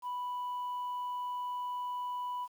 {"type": "tone", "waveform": "sine", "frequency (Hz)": 988, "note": "B5", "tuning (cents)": 0, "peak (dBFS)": -32, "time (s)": [0.02, 2.48], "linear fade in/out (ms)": 50, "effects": ["tanh soft clip ceiling -33 dBFS", "10-bit"]}